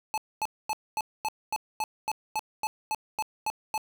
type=tone bursts; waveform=square; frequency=864 Hz; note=A5; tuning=32 cents flat; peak=-27 dBFS; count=14; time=0.14-3.778 s; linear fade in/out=0 ms; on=37 ms; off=240 ms; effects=10-bit